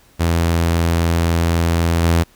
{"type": "tone with level steps", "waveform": "sawtooth", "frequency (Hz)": 83.9, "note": "E2", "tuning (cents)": 31, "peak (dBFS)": [-10, -8], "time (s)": [0.19, 2.24], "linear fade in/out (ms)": 20, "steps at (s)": 2.03, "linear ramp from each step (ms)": 10, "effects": ["pink hiss -52 dBFS RMS until 2.35 s"]}